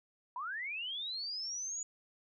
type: linear sweep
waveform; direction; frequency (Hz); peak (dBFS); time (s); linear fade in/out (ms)
sine; up; 938 to 6920; -37; 0.36-1.83; 2
effects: none